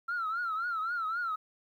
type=tone with vibrato; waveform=sine; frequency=1354 Hz; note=E6; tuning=46 cents sharp; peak=-29 dBFS; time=0.08-1.36 s; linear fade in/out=10 ms; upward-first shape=triangle; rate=3.8 Hz; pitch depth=140 cents each way; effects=tanh soft clip ceiling -27 dBFS + 11-bit